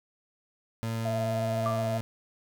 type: tone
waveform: 30% pulse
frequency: 113.5 Hz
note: A#2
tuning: 46 cents flat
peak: -27 dBFS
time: 0.83-2.01 s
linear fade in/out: 0 ms
type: tone with vibrato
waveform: sine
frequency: 667 Hz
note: E5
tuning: 20 cents sharp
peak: -29 dBFS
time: 1.05-1.98 s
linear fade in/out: 5 ms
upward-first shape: square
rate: 19 Hz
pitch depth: 25 cents each way
type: tone with exponential decay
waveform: sine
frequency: 1174.7 Hz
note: D6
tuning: in tune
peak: -26 dBFS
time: 1.66-1.96 s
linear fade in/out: 0 ms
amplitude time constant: 65 ms
effects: none